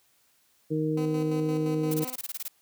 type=harmonic tone; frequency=155.56 Hz; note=D#3; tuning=in tune; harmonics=1 / 2 / 3; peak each=-29 / -28 / -30 dBFS; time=0.7-2.05 s; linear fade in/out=20 ms
type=tone with tremolo; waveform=15% pulse; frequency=254.5 Hz; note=C4; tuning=48 cents flat; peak=-30 dBFS; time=0.97-2.16 s; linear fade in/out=5 ms; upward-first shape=square; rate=5.8 Hz; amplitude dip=50%
type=noise bursts; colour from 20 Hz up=blue; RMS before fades=-34 dBFS; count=11; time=1.91-2.482 s; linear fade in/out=5 ms; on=32 ms; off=22 ms
effects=white hiss -66 dBFS RMS until 2.61 s + high-pass 60 Hz 12 dB/octave